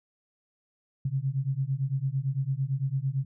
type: beating tone pair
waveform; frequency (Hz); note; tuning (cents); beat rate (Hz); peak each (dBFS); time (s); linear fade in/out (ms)
sine; 130.81 / 139.71; C3 / C#3; 0 / +14; 8.9; -29; 1.05-3.25; 5
effects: none